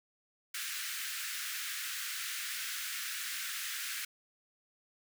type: high-pass noise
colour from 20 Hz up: pink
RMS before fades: -39 dBFS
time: 0.54-4.05 s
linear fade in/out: 5 ms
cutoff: 1400 Hz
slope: 48 dB/octave
effects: none